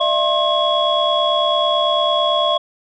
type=tone cluster; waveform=sine; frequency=603 / 672 / 1070 / 3345 Hz; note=D5 / E5 / C6 / G#7; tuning=+46 / +33 / +38 / +12 cents; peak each=-19 dBFS; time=0-2.58 s; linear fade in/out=10 ms; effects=tanh soft clip ceiling -5 dBFS